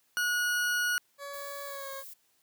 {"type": "tone", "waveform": "40% pulse", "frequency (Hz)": 1454, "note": "F#6", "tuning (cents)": -31, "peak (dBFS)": -26, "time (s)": [0.17, 0.98], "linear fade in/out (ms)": 0}
{"type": "tone with pitch glide", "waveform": "20% pulse", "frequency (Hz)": [565, 543.9], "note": ["C#5", "C#5"], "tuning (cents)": [33, -33], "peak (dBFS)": -34, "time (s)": [1.18, 2.04], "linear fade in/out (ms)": 50, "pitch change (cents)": -66, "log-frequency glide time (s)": [1.65, 1.91]}
{"type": "noise", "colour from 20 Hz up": "violet", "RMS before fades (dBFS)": -46, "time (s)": [1.33, 2.14], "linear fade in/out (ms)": 10}
{"effects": ["white hiss -70 dBFS RMS until 2.42 s", "high-pass 100 Hz 12 dB/octave"]}